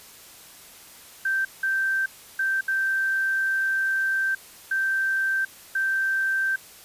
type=tone bursts at uneven times; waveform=sine; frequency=1563 Hz; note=G6; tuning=6 cents flat; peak=-21 dBFS; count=6; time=1.25-1.45 / 1.63-2.06 / 2.39-2.61 / 2.68-4.35 / 4.71-5.45 / 5.75-6.56 s; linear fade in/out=5 ms; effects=white hiss -47 dBFS RMS until 6.84 s + resampled to 32000 Hz